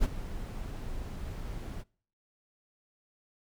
brown noise with ADSR envelope, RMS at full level -24 dBFS, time 0-1.84 s, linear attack 36 ms, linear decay 32 ms, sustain -14 dB, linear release 36 ms, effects noise-tail reverb RT60 0.5 s tail -25 dB re dry

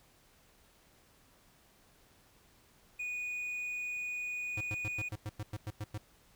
triangle tone, 2467 Hz, D#7, 15 cents flat, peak -34 dBFS, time 2.99-5.09 s, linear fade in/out 10 ms
square tone bursts, 105.3 Hz, G#2, 24 cents sharp, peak -37 dBFS, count 11, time 4.57-5.979 s, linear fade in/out 5 ms, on 39 ms, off 98 ms
effects pink hiss -65 dBFS RMS until 6.35 s

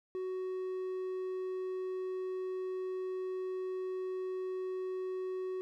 triangle tone, 372.2 Hz, F#4, 10 cents sharp, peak -33 dBFS, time 0.15-5.61 s, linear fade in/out 0 ms, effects none

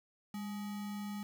sine tone with sample-and-hold, 203.8 Hz, G#3, 32 cents flat, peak -38 dBFS, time 0.34-1.23 s, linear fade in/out 2 ms, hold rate 1050 Hz, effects none

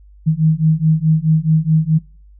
sine beating tone pair, 155.56 / 160.26 Hz, D#3 / E3, 0 / -49 cents, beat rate 4.7 Hz, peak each -14 dBFS, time 0.26-1.99 s, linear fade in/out 20 ms, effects noise-tail reverb RT60 0.4 s tail -23 dB re dry + added 50 Hz sine -41 dBFS peak until 2.39 s

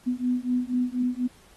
sine beating tone pair, 246.8 / 250.9 Hz, B3 / B3, -1 / +28 cents, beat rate 4.1 Hz, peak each -26 dBFS, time 0.06-1.28 s, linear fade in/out 20 ms, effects pink hiss -56 dBFS RMS until 1.56 s + AAC 32 kbps

